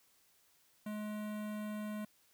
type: tone with notch filter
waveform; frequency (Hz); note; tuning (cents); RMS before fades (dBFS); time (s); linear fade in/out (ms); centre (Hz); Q
square; 211.3; G#3; +30; -41; 0.86-2.05; 5; 5200; 0.76
effects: white hiss -70 dBFS RMS until 2.33 s